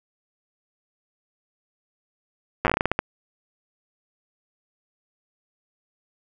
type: slowing click train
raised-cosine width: 0.5 ms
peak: -5 dBFS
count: 12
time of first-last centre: 2.65-2.991 s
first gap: 8 ms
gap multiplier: 1.25
effects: none